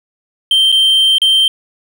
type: tone with dropouts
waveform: triangle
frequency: 3136 Hz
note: G7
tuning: in tune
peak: -6 dBFS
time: 0.51-1.48 s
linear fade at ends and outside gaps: 2 ms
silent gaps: 0.718-0.724 / 1.183-1.217 s
effects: none